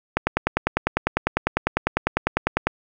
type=click train; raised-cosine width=0.5 ms; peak=-3 dBFS; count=26; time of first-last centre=0.17-2.67 s; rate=10 Hz; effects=none